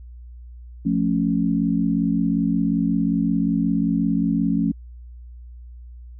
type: chord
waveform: sine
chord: F augmented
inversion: none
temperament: equal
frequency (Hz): 174.61 / 220 / 277.2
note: F3 / A3 / C#4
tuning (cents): 0 / 0 / 0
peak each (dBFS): -22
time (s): 0.85-4.72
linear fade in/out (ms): 10
effects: added 60 Hz sine -37 dBFS peak until 6.19 s